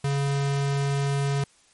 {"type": "tone", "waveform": "square", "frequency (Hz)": 140, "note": "C#3", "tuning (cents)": 18, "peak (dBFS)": -23, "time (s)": [0.04, 1.44], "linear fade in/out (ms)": 5, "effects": ["white hiss -59 dBFS RMS until 1.73 s", "MP3 48 kbps"]}